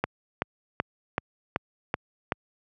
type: click train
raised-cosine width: 0.5 ms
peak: -9 dBFS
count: 7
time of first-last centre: 0.04-2.321 s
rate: 2.63 Hz
effects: high-pass 80 Hz 12 dB/octave